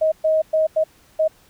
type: tone bursts at uneven times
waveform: sine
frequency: 630 Hz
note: D#5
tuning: 21 cents sharp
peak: -14 dBFS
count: 5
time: 0.01-0.12 / 0.24-0.42 / 0.53-0.67 / 0.76-0.84 / 1.19-1.28 s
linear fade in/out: 10 ms
effects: pink hiss -54 dBFS RMS until 1.49 s